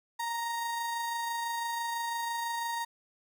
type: tone with amplitude modulation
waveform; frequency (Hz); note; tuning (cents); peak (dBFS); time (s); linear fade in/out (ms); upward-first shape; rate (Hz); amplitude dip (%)
35% pulse; 932.3; A#5; 0; -29; 0.19-2.85; 10; sine; 26; 25
effects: none